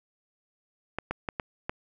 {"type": "clicks", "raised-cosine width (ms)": 0.5, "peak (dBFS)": -15, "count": 5, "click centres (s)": [0.986, 1.11, 1.288, 1.398, 1.695], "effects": []}